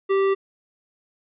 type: tone with tanh clipping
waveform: sine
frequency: 390 Hz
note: G4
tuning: 9 cents flat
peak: -19 dBFS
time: 0.09-0.35 s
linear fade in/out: 20 ms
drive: 15 dB
effects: resampled to 8000 Hz